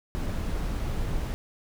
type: noise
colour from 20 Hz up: brown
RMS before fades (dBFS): -29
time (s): 0.15-1.34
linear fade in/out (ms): 0
effects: none